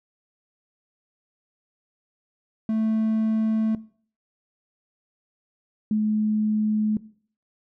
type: tone pair in turn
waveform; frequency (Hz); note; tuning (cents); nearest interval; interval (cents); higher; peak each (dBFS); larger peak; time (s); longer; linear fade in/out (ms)
triangle / sine; 220 / 214; A3 / A3; 0 / -48; unison; 48; first; -19; neither; 2.69-3.75 / 5.91-6.97; neither; 2
effects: noise-tail reverb RT60 0.5 s tail -19 dB re dry